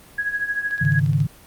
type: tone with tremolo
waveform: sine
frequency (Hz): 1661.2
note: G#6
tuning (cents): 0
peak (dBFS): -18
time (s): 0.18-1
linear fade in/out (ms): 5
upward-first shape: triangle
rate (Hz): 13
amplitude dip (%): 80
type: click train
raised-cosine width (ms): 0.2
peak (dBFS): -24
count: 8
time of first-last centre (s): 0.71-1.203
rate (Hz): 14.2
type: chord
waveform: sine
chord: Ab suspended fourth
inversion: none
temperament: just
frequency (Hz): 103.83 / 138.43 / 155.74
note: Ab2 / Db3 / Eb3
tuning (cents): 0 / -2 / +2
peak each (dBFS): -23 / -19 / -20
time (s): 0.81-1.27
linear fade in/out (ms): 10
effects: pink hiss -47 dBFS RMS until 1.46 s + Opus 32 kbps